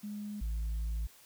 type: tone pair in turn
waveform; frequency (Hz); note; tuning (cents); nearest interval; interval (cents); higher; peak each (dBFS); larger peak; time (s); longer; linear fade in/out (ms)
sine; 207.7 / 55.01; G#3 / A1; 0 / 0; octave + major seventh; 2300; first; -37 / -29; second; 0.03-0.41 / 0.41-1.07; second; 10
effects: tanh soft clip ceiling -31 dBFS + white hiss -59 dBFS RMS until 1.25 s